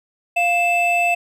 triangle tone pair together, 698.5 / 2637 Hz, F5 / E7, 0 / 0 cents, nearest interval octave + major seventh, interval 2300 cents, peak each -16 dBFS, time 0.36-1.15 s, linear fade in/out 10 ms, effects none

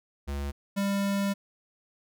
square tone pair in turn, 70.5 / 198.83 Hz, C#2 / G3, +30 / +25 cents, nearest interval octave + tritone, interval 1795 cents, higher second, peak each -31 / -26 dBFS, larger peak second, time 0.27-0.52 / 0.76-1.34 s, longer second, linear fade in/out 20 ms, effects none

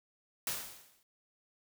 white noise with exponential decay, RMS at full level -33 dBFS, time 0.47-1.03 s, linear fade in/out 1 ms, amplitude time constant 120 ms, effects none

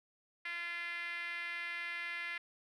5% pulse tone with band-pass filter, 344 Hz, F4, 26 cents flat, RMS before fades -41 dBFS, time 0.45-2.38 s, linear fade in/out 5 ms, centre 2000 Hz, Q 4.2, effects none

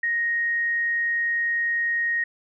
sine tone, 1870 Hz, A#6, 5 cents sharp, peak -21 dBFS, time 0.03-2.24 s, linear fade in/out 5 ms, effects none

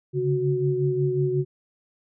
sine tone cluster, 137.9 / 143.4 / 368.3 Hz, C#3 / D3 / F#4, -9 / -41 / -8 cents, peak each -25 / -28 / -23 dBFS, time 0.13-1.45 s, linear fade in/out 50 ms, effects none

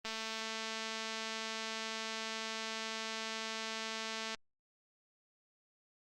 click train, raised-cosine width 0.2 ms, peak -23 dBFS, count 955, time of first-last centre 0.05-4.347 s, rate 222 Hz, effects Opus 32 kbps

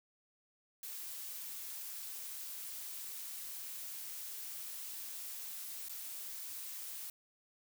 blue noise with dropouts, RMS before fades -45 dBFS, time 0.83-7.1 s, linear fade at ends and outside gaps 2 ms, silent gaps 5.886-5.894 s, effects none

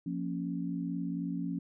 sine chord, Bb minor, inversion second, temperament equal, 174.61 / 233.1 / 277.2 Hz, F3 / Bb3 / Db4, 0 / 0 / 0 cents, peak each -35 / -40 / -36 dBFS, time 0.06-1.59 s, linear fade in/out 5 ms, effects none

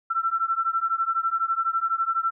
sine beating tone pair, 1337 / 1349 Hz, E6 / E6, +24 / +40 cents, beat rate 12 Hz, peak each -25 dBFS, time 0.1-2.31 s, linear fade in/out 10 ms, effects none

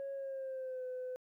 sine tone with pitch glide, 550 to 507.3 Hz, C#5 to B4, -14 to +46 cents, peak -37 dBFS, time 0-1.16 s, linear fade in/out 0 ms, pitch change -140 cents, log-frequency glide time 0.13-0.85 s, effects tanh soft clip ceiling -36 dBFS + 13-bit

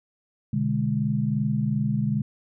sine chord, G# diminished, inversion first, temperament equal with one note detuned, 124.26 / 146.83 / 207.7 Hz, B2 / D3 / G#3, +11 / 0 / 0 cents, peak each -27 / -26 / -25 dBFS, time 0.53-2.22 s, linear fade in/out 5 ms, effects none

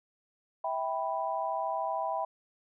sine chord, E minor, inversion none, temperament equal with one note detuned, 650.9 / 784 / 987.8 Hz, E5 / G5 / B5, -22 / 0 / 0 cents, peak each -34 dBFS, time 0.64-2.25 s, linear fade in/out 5 ms, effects none

